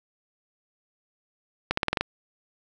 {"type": "accelerating click train", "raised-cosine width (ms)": 0.3, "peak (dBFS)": -7, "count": 7, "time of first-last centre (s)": [1.71, 2.01], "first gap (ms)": 64, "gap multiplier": 0.9, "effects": []}